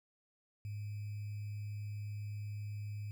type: tone with sample-and-hold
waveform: sine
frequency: 103.9 Hz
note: G#2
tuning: 1 cent sharp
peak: -39 dBFS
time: 0.65-3.11 s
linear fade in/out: 0 ms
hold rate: 2450 Hz
effects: none